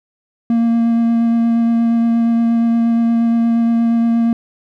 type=tone with vibrato; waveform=triangle; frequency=231.5 Hz; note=A#3; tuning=12 cents flat; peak=-9 dBFS; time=0.5-4.33 s; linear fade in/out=2 ms; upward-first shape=sine; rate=8.5 Hz; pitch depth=10 cents each way; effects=none